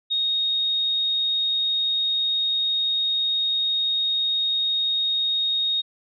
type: tone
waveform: sine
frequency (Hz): 3729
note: A#7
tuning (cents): 0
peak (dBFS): -20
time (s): 0.1-5.82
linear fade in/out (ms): 20
effects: none